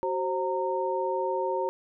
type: tone cluster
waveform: sine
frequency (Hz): 376.3 / 530 / 921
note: F#4 / C5 / A#5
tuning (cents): +29 / +22 / -21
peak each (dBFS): -30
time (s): 0.03-1.69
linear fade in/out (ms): 0
effects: none